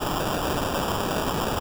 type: noise with sample-and-hold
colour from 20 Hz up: blue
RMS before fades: -26 dBFS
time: 0-1.6 s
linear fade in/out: 20 ms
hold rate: 2100 Hz
effects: none